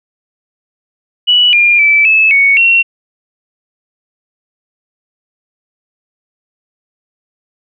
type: tone with pitch steps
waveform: sine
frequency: 2946 / 2406 / 2316 / 2605 / 2224 / 2729 Hz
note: F#7 / D7 / D7 / E7 / C#7 / F7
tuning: -8 / +41 / -25 / -21 / +5 / -41 cents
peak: -5 dBFS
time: 1.27-2.83 s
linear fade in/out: 20 ms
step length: 260 ms
effects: none